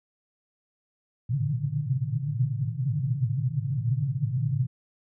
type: band-pass noise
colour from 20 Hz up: white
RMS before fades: -27 dBFS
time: 1.29-4.67 s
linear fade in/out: 10 ms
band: 110 to 150 Hz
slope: 96 dB/octave
effects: none